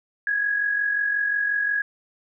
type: tone pair together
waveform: sine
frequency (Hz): 1657.4 / 1703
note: G#6 / G#6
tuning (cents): -4 / +43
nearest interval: unison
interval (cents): 47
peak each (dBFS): -21 / -30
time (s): 0.27-1.82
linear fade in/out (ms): 2
effects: none